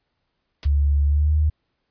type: noise with exponential decay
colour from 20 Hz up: white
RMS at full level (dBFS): -29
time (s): 0.63-0.7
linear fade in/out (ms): 1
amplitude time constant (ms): 15
type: tone with pitch glide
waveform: sine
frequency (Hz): 71.6 to 76.3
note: D2 to D#2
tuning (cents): -43 to -33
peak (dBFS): -15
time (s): 0.65-1.5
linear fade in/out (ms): 10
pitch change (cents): +110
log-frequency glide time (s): 1.06-1.33
effects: pink hiss -74 dBFS RMS until 1.9 s + resampled to 11025 Hz